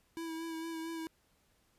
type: tone with vibrato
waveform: square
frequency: 327.1 Hz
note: E4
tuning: 13 cents flat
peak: -39 dBFS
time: 0.17-1.07 s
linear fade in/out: 0 ms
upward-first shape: sine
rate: 4.4 Hz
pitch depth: 25 cents each way
effects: pink hiss -72 dBFS RMS until 1.78 s + resampled to 32000 Hz